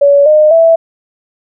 sine tone with pitch steps, 567 / 611.2 / 658.9 Hz, C#5 / D#5 / E5, +39 / -31 / -1 cents, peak -3 dBFS, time 0.01-0.76 s, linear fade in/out 10 ms, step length 250 ms, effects none

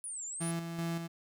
sine exponential two-way sweep, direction down then up, 10110 to 7000 to 10110 Hz, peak -38 dBFS, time 0.04-0.51 s, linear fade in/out 0 ms, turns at 0.25 s
35% pulse tone with tremolo, 167.5 Hz, E3, 28 cents sharp, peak -31 dBFS, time 0.4-1.08 s, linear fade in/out 20 ms, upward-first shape square, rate 2.6 Hz, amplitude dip 45%
effects none

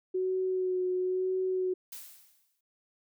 sine tone with vibrato, 370 Hz, F#4, in tune, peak -27 dBFS, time 0.14-1.74 s, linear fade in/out 10 ms, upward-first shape sine, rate 1 Hz, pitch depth 19 cents each way
blue noise with exponential decay, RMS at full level -41 dBFS, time 1.92-2.61 s, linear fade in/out 5 ms, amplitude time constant 150 ms
effects none

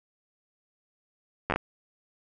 slowing click train, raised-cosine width 0.5 ms, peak -11 dBFS, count 5, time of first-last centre 1.5-1.56 s, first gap 10 ms, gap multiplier 1.28, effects none

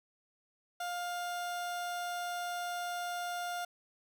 30% pulse tone, 705 Hz, F5, 16 cents sharp, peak -33 dBFS, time 0.8-3.65 s, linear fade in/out 5 ms, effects none

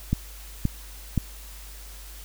click train, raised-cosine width 5 ms, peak -9 dBFS, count 3, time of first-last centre 0.13-1.177 s, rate 1.91 Hz, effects added 50 Hz sine -41 dBFS peak until 2.24 s + white hiss -46 dBFS RMS until 2.24 s

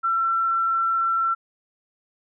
sine tone with frequency modulation, 1348 Hz, E6, 38 cents sharp, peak -19 dBFS, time 0.03-1.35 s, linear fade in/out 20 ms, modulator 26 Hz, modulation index 0.38, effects none

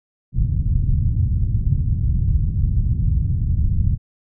white low-pass noise, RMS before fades -18 dBFS, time 0.32-3.98 s, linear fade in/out 50 ms, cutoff 120 Hz, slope 24 dB/octave, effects none

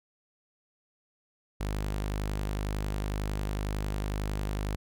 sawtooth tone, 51 Hz, G#1, 31 cents flat, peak -26 dBFS, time 1.6-4.76 s, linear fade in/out 10 ms, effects none

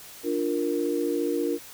sine chord, Bb major, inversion first, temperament equal with one note detuned, 294.5 / 349.2 / 466.2 Hz, D4 / F4 / Bb4, +5 / 0 / 0 cents, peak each -28 dBFS, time 0.23-1.59 s, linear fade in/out 50 ms, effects white hiss -45 dBFS RMS until 1.73 s

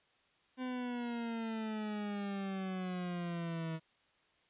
40% pulse exponential sweep, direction down, 256.9 to 160 Hz, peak -36 dBFS, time 0.57-3.8 s, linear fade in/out 50 ms, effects white hiss -71 dBFS RMS until 4.49 s + resampled to 8000 Hz

